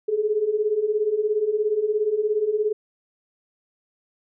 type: beating tone pair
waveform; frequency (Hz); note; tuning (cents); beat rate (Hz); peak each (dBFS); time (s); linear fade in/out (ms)
sine; 412.3 / 429.3; G#4 / A4; -13 / -43; 17; -25 / -21; 0.08-2.73; 10
effects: none